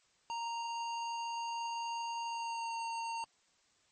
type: tone with pitch glide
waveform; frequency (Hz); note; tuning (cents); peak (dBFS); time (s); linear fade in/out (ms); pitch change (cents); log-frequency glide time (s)
square; 930 to 918.3; A#5 to A#5; -4 to -26; -37; 0.3-3.24; 0; -22; 2.24-2.75
effects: white hiss -71 dBFS RMS until 3.91 s + MP3 32 kbps